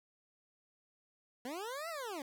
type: linear two-way sweep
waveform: 20% pulse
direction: up then down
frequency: 233.1 to 686 to 261.8 Hz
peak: -35 dBFS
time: 1.45-2.22 s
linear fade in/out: 2 ms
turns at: 1.89 s
effects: none